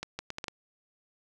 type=accelerating click train; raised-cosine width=0.2 ms; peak=-18 dBFS; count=6; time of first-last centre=0.03-0.482 s; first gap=160 ms; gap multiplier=0.71; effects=none